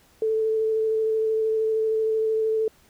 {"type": "tone with vibrato", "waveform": "sine", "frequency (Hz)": 440, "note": "A4", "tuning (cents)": 0, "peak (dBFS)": -20, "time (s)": [0.22, 2.68], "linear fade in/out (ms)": 2, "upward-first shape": "square", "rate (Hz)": 13, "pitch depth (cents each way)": 9, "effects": ["pink hiss -58 dBFS RMS until 2.89 s"]}